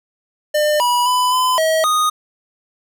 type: tone with pitch steps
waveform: square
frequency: 601 / 974 / 998 / 1014 / 639 / 1240 Hz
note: D5 / B5 / B5 / B5 / D#5 / D#6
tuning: +40 / -24 / +18 / +45 / +46 / -6 cents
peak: -14 dBFS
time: 0.54-2.1 s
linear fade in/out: 10 ms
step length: 260 ms
effects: none